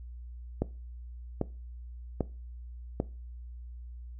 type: click train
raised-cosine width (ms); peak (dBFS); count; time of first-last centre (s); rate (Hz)
2; -14; 4; 0.62-3.001; 1.26
effects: noise-tail reverb RT60 0.3 s tail -19 dB re dry + added 60 Hz sine -41 dBFS peak until 4.19 s